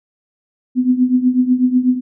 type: tone with tremolo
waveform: sine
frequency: 252 Hz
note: B3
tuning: 35 cents sharp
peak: -7 dBFS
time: 0.75-2.01 s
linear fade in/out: 50 ms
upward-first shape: triangle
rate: 8.1 Hz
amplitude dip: 85%
effects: none